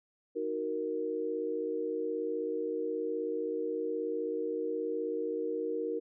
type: chord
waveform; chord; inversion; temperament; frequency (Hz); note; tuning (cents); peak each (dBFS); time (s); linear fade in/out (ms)
sine; D# minor; none; equal; 311.1 / 370 / 466.2; D#4 / F#4 / A#4; 0 / 0 / 0; -38 / -38 / -33; 0.35-6; 20
effects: none